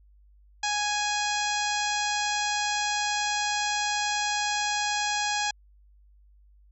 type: harmonic tone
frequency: 830.6 Hz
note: G#5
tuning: in tune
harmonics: 1 / 2 / 3 / 4 / 5 / 6 / 7 / 8 / 9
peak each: -29 / -32 / -34 / -35 / -36 / -37 / -37 / -38 / -39 dBFS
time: 0.63-5.51 s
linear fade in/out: 5 ms
effects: added 50 Hz sine -54 dBFS peak until 6.71 s